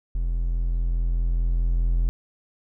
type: tone with level ramp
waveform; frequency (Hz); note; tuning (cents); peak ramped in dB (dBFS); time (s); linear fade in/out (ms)
triangle; 42.38; E1; +49; -20 to -16; 0.15-2.09; 0
effects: none